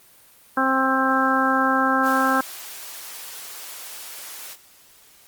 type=harmonic tone; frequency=264.3 Hz; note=C4; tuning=18 cents sharp; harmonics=1 / 2 / 3 / 4 / 5 / 6; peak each=-23 / -27 / -25 / -24 / -22 / -24 dBFS; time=0.57-2.41 s; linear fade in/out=5 ms
type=high-pass noise; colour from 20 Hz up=white; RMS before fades=-37 dBFS; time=2.02-4.57 s; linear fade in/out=50 ms; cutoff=500 Hz; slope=12 dB/octave
effects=white hiss -52 dBFS RMS until 5.27 s + Opus 32 kbps